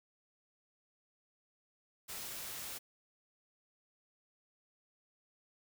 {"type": "noise", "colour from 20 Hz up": "white", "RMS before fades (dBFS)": -44, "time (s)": [2.08, 2.79], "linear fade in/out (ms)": 20, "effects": []}